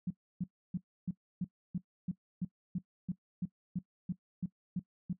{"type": "tone bursts", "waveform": "sine", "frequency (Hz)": 180, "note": "F#3", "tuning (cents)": -47, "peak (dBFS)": -31, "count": 16, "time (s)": [0.07, 5.13], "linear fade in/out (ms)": 5, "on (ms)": 35, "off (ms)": 300, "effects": ["noise-tail reverb RT60 0.1 s tail -18 dB re dry"]}